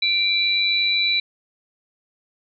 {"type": "tone pair together", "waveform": "sine", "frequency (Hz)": [2349, 3954], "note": ["D7", "B7"], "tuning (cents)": [0, 1], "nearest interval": "major sixth", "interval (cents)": 901, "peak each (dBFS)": [-21, -19], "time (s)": [0.02, 1.2], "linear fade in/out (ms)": 5, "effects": []}